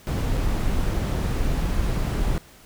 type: noise with dropouts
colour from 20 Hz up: brown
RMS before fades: -23 dBFS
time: 0.07-2.38 s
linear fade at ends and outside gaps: 0 ms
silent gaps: 0.371-0.377 s
effects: pink hiss -50 dBFS RMS until 2.65 s